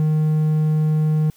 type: tone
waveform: triangle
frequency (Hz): 154.6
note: D#3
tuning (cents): -11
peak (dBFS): -13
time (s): 0-1.3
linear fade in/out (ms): 0
effects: white hiss -56 dBFS RMS until 1.36 s